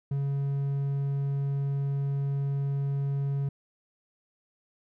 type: tone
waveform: triangle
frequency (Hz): 139.4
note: C#3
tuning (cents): +10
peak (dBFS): -24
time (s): 0.11-3.49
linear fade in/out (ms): 5
effects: none